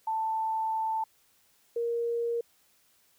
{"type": "tone pair in turn", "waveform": "sine", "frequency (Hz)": [885, 468.8], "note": ["A5", "A#4"], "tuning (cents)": [10, 10], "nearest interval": "major seventh", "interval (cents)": 1100, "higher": "first", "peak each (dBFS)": -27, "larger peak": "neither", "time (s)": [[0.07, 1.04], [1.76, 2.41]], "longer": "first", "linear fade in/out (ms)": 5, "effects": ["white hiss -66 dBFS RMS until 3.18 s"]}